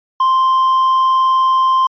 triangle tone, 1046.5 Hz, C6, in tune, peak -8 dBFS, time 0.2-1.87 s, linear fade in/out 5 ms, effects resampled to 11025 Hz

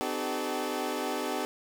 20% pulse tone cluster, 255.2 / 303.2 / 380.9 / 430.3 Hz, C4 / D#4 / G4 / A4, -43 / -45 / -50 / -39 cents, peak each -31 dBFS, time 0.01-1.45 s, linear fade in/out 0 ms, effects none

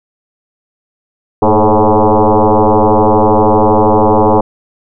sine tone with frequency modulation, 220.3 Hz, A3, 2 cents sharp, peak -5 dBFS, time 1.42-4.41 s, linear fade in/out 5 ms, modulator 107 Hz, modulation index 7.3, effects none

